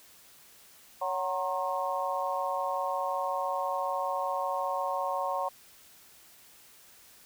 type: harmonic tone with a mistuned harmonic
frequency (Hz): 185.9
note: F#3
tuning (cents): +8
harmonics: 3 / 4 / 5 / 6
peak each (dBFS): -34 / -34 / -34 / -34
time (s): 1.01-5.49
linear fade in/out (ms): 10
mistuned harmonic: 6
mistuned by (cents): -64
effects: white hiss -56 dBFS RMS until 7.25 s